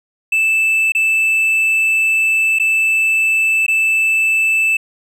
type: tone with dropouts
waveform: triangle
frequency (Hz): 2637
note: E7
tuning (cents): 0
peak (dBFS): -10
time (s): 0.32-4.77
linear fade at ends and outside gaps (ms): 5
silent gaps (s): 0.921-0.949 / 2.588-2.597 / 3.665-3.681
effects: none